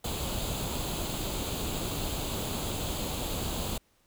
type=noise with comb filter; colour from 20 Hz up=pink; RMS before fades=-33 dBFS; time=0.04-3.78 s; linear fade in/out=5 ms; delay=0.27 ms; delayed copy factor=+0.65; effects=pink hiss -68 dBFS RMS until 4.06 s